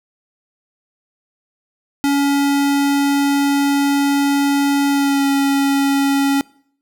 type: tone with pitch glide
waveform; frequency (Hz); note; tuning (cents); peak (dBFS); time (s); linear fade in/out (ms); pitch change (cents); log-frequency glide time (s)
square; 281.5 to 277.5; C#4 to C#4; +27 to +2; -14; 2.04-6.41; 0; -25; 4.89-5.26
effects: noise-tail reverb RT60 0.6 s tail -24 dB re dry